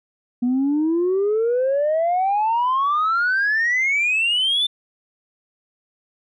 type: exponential sweep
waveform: sine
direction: up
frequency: 239.8 to 3579 Hz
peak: -15 dBFS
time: 0.42-4.67 s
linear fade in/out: 10 ms
effects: tanh soft clip ceiling -14 dBFS

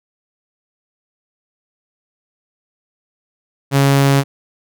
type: tone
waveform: sawtooth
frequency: 138.59 Hz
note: C#3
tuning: in tune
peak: -6 dBFS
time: 3.71-4.24 s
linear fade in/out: 50 ms
effects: none

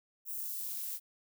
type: noise with high-pass filter sweep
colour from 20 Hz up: violet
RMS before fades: -39 dBFS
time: 0.25-1 s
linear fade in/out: 50 ms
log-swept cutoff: 10000 to 980 Hz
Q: 0.75
effects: none

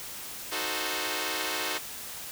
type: chord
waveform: 5% pulse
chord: D# diminished seventh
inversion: none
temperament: equal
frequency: 311.1 / 370 / 440 / 523.3 Hz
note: D#4 / F#4 / A4 / C5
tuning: 0 / 0 / 0 / 0 cents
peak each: -24 dBFS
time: 0.51-1.79 s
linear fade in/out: 20 ms
effects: white hiss -40 dBFS RMS until 2.31 s

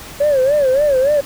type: tone with vibrato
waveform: sine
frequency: 554.4 Hz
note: C#5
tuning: in tune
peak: -9 dBFS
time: 0.2-1.21 s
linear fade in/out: 10 ms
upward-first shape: sine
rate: 3.5 Hz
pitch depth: 140 cents each way
effects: tanh soft clip ceiling -8 dBFS + pink hiss -34 dBFS RMS until 1.25 s

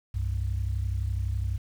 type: tone pair together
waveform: sine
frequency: 65.41 / 97.3 Hz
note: C2 / G2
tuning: 0 / -12 cents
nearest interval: perfect fifth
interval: 688 cents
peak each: -28 dBFS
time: 0.14-1.58 s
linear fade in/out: 10 ms
effects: tanh soft clip ceiling -19 dBFS + 9-bit

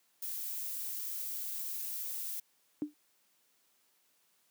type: noise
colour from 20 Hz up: violet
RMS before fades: -39 dBFS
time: 0.22-2.4 s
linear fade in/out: 5 ms
type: tone with exponential decay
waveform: sine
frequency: 297.7 Hz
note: D4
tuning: 24 cents sharp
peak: -27 dBFS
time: 2.82-2.94 s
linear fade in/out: 0 ms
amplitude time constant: 24 ms
effects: white hiss -72 dBFS RMS until 4.5 s + high-pass 150 Hz 12 dB/octave

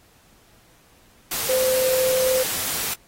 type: tone in noise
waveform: sine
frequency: 516 Hz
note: C5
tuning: 24 cents flat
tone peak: -18 dBFS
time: 1.49-2.43 s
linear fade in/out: 5 ms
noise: white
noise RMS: -26 dBFS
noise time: 1.31-2.94 s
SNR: +5 dB
effects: pink hiss -56 dBFS RMS until 3.07 s + AAC 48 kbps

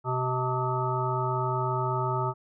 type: harmonic tone with a mistuned harmonic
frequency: 127.4 Hz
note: C3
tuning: 46 cents flat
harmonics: 1 / 3 / 5 / 7 / 9 / 10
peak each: -29 / -33 / -36 / -31 / -36 / -33 dBFS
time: 0.04-2.34 s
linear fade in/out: 50 ms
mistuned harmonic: 9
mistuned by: +33 cents
effects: none

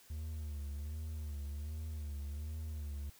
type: tone with vibrato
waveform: triangle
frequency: 75 Hz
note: D2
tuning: 37 cents sharp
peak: -37 dBFS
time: 0.1-3.1 s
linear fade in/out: 5 ms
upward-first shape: sine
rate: 1.3 Hz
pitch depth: 85 cents each way
effects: white hiss -62 dBFS RMS until 3.19 s

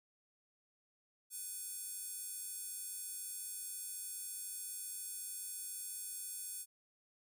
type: tone with high-pass filter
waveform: square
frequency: 497.2 Hz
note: B4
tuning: 12 cents sharp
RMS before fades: -45 dBFS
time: 1.3-6.66 s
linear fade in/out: 50 ms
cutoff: 9200 Hz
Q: 2.1
effects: none

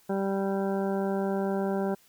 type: harmonic tone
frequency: 195.3 Hz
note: G3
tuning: 6 cents flat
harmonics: 1 / 2 / 3 / 4 / 5 / 7 / 8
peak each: -29 / -30 / -34 / -36 / -42 / -45 / -46 dBFS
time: 0.09-1.95 s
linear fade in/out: 10 ms
effects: white hiss -61 dBFS RMS until 2.08 s

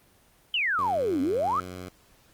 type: exponential two-way sweep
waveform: sine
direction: down then up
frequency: 3116 to 255.6 to 1346 Hz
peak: -23 dBFS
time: 0.54-1.6 s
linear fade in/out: 2 ms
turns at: 1.21 s
type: tone with pitch glide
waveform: 10% pulse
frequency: 92.5 to 91.02 Hz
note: F#2 to F#2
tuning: 0 to -28 cents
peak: -29 dBFS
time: 0.78-1.89 s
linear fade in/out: 5 ms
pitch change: -28 cents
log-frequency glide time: 0.89-1.63 s
effects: pink hiss -60 dBFS RMS until 2.33 s + Opus 24 kbps

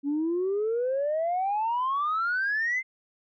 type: exponential sweep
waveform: sine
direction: up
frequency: 277.2 to 2103 Hz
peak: -23 dBFS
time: 0.03-2.83 s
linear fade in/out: 50 ms
effects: tanh soft clip ceiling -21 dBFS

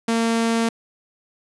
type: tone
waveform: sawtooth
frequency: 228.8 Hz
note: A#3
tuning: 32 cents flat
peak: -14 dBFS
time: 0.08-0.69 s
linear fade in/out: 5 ms
effects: resampled to 24000 Hz + 9-bit

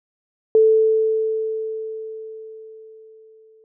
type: tone with exponential decay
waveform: sine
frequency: 440 Hz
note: A4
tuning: in tune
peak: -9 dBFS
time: 0.55-3.64 s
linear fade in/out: 1 ms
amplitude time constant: 670 ms
effects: none

